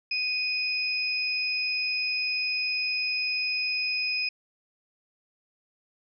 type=tone pair together; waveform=sine; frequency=2489 / 5068 Hz; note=D#7 / D#8; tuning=0 / +31 cents; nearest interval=octave; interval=1231 cents; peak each=-27 / -30 dBFS; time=0.11-4.29 s; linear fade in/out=5 ms; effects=none